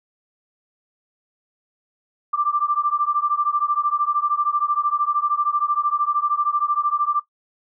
sine beating tone pair, 1174.7 / 1187.7 Hz, D6 / D6, 0 / +19 cents, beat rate 13 Hz, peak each -21 dBFS, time 2.33-7.2 s, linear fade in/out 10 ms, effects noise-tail reverb RT60 0.1 s tail -17 dB re dry

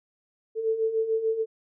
sine beating tone pair, 440 / 446.8 Hz, A4 / A4, 0 / +27 cents, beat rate 6.8 Hz, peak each -30 / -24 dBFS, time 0.55-1.46 s, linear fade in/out 50 ms, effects none

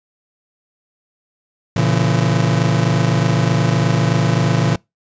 40% pulse chord, A# diminished, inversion none, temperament just, 116.54 / 139.85 / 167.82 Hz, A#2 / C#3 / E3, 0 / +16 / +31 cents, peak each -17 dBFS, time 1.76-4.76 s, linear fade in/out 5 ms, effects noise-tail reverb RT60 0.2 s tail -25 dB re dry + resampled to 16000 Hz

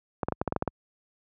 clicks, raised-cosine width 1 ms, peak -12 dBFS, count 9, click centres 0.232 / 0.285 / 0.323 / 0.415 / 0.477 / 0.524 / 0.563 / 0.624 / 0.677 s, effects high-pass 60 Hz 12 dB/octave

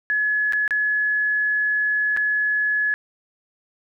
sine tone with dropouts, 1700 Hz, G#6, 40 cents sharp, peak -18 dBFS, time 0.1-2.94 s, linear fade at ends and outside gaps 0 ms, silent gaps 0.524-0.533 / 0.678-0.708 / 2.165-2.172 s, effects none

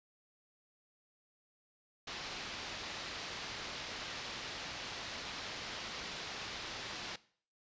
white low-pass noise, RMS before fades -44 dBFS, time 2.07-7.16 s, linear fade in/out 5 ms, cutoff 5000 Hz, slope 24 dB/octave, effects noise-tail reverb RT60 0.5 s tail -19 dB re dry + resampled to 16000 Hz

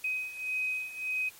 sine beating tone pair, 2518 / 2519.7 Hz, D#7 / D#7, +20 / +21 cents, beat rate 1.7 Hz, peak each -36 / -32 dBFS, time 0.04-1.29 s, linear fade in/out 5 ms, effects white hiss -53 dBFS RMS until 1.39 s + MP3 64 kbps

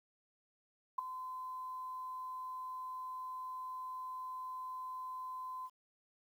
sine tone with ADSR envelope, 1024 Hz, C6, 38 cents flat, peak -28 dBFS, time 0.98-5.7 s, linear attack 9 ms, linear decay 6 ms, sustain -13 dB, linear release 50 ms, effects 11-bit

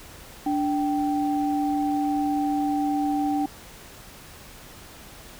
sine tone pair together, 292.4 / 778 Hz, D4 / G5, -7 / -13 cents, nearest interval octave + perfect fourth, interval 1694 cents, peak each -23 / -26 dBFS, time 0.46-3.46 s, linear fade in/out 5 ms, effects pink hiss -45 dBFS RMS until 5.39 s

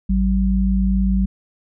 sine tone pair together, 53.71 / 191.4 Hz, A1 / G3, -41 / -41 cents, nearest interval octave + minor seventh, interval 2200 cents, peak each -17 dBFS, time 0.09-1.26 s, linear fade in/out 10 ms, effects none

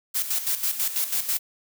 blue noise with tremolo, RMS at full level -24 dBFS, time 0.14-1.39 s, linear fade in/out 20 ms, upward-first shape square, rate 6.1 Hz, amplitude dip 65%, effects none

